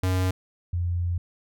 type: tone pair in turn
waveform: square / sine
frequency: 92.5 / 87.31 Hz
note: F#2 / F2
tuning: 0 / 0 cents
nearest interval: minor second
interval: 100 cents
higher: first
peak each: -22 / -23 dBFS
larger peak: first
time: 0.03-0.31 / 0.73-1.18 s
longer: second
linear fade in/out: 5 ms
effects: none